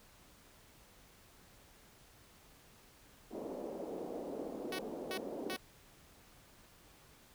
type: band-pass noise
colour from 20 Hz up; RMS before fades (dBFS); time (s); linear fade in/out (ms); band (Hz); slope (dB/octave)
white; -43; 3.3-5.58; 50; 230 to 570; 24
type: tone bursts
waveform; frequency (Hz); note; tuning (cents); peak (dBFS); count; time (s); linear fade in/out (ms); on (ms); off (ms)
5% pulse; 373.6; F#4; +17; -28; 3; 4.72-5.564; 2; 68; 320
effects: pink hiss -62 dBFS RMS until 7.34 s